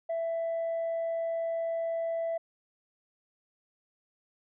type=tone; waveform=sine; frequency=663 Hz; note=E5; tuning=10 cents sharp; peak=-27 dBFS; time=0.09-2.38 s; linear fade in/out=10 ms; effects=tanh soft clip ceiling -27 dBFS